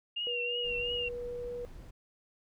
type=tone with vibrato; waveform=sine; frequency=2803 Hz; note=F7; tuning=6 cents sharp; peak=-32 dBFS; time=0.16-1.09 s; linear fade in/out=10 ms; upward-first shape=triangle; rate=2.9 Hz; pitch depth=67 cents each way
type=tone with pitch glide; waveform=sine; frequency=482.7 to 485.5 Hz; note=B4 to B4; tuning=-40 to -30 cents; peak=-36 dBFS; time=0.27-1.65 s; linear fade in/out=0 ms; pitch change=+10 cents; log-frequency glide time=0.69-1.33 s
type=noise; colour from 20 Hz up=brown; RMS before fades=-48 dBFS; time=0.64-1.91 s; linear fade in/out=10 ms
effects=none